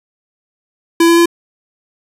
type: tone with pitch steps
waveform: square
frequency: 334.9 / 337.8 / 340.8 Hz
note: E4 / E4 / F4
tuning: +27 / +42 / -42 cents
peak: -7 dBFS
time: 1-1.258 s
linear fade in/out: 5 ms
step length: 86 ms
effects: resampled to 32000 Hz